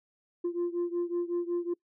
sine beating tone pair, 346.1 / 351.5 Hz, F4 / F4, -16 / +11 cents, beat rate 5.4 Hz, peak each -29 / -31 dBFS, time 0.44-1.74 s, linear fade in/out 10 ms, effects noise-tail reverb RT60 0.1 s tail -25 dB re dry + tanh soft clip ceiling -25 dBFS

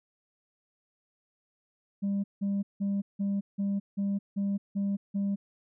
sine tone bursts, 199.2 Hz, G3, 28 cents sharp, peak -24 dBFS, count 9, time 2.02-5.36 s, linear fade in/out 20 ms, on 220 ms, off 170 ms, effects tanh soft clip ceiling -25 dBFS

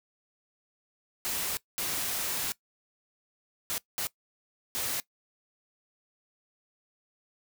white noise bursts at uneven times, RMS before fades -32 dBFS, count 5, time 1.25-1.57 / 1.78-2.52 / 3.7-3.78 / 3.98-4.07 / 4.75-5 s, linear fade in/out 0 ms, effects noise-tail reverb RT60 0.1 s tail -20 dB re dry

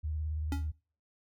sine tone with vibrato, 77.1 Hz, D#2, 15 cents flat, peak -31 dBFS, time 0.03-0.72 s, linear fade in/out 20 ms, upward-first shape triangle, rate 18 Hz, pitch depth 69 cents each way
square tone with exponential decay, 280.3 Hz, C#4, 19 cents sharp, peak -31 dBFS, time 0.52-0.69 s, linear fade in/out 1 ms, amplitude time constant 35 ms
effects noise-tail reverb RT60 0.4 s tail -23 dB re dry + MP3 96 kbps

